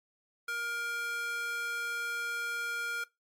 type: tone with high-pass filter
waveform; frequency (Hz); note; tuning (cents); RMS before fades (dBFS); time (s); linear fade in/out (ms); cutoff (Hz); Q
square; 470.3; A#4; +15; -35; 0.48-3.04; 5; 1400; 2.5
effects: noise-tail reverb RT60 0.2 s tail -21 dB re dry + MP3 64 kbps